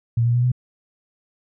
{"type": "tone with pitch steps", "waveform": "sine", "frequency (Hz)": [116.54, 119.26, 122.05, 124.9], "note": ["A#2", "A#2", "B2", "B2"], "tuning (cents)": [0, 40, -20, 20], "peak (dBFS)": -15, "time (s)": [0.17, 0.518], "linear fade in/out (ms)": 5, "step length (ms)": 87, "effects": []}